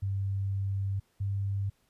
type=tone pair in turn; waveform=sine; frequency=98 / 99.02 Hz; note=G2 / G2; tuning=0 / +18 cents; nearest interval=unison; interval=18 cents; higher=second; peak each=-28 dBFS; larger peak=neither; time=0.02-1 / 1.2-1.7 s; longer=first; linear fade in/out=10 ms; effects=pink hiss -71 dBFS RMS until 1.89 s + resampled to 32000 Hz